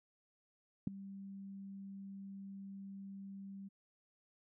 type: tone with ADSR envelope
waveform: sine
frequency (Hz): 196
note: G3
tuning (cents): 0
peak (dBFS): -27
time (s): 0.87-3.69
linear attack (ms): 4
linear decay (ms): 7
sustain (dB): -19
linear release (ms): 18
effects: none